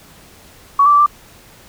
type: tone with pitch steps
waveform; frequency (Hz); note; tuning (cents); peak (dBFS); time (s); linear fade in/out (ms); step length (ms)
sine; 1124 / 1169 / 1161 / 1179; C#6 / D6 / D6 / D6; +24 / -8 / -20 / +6; -7; 0.79-1.062; 5; 68
effects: pink hiss -44 dBFS RMS until 1.68 s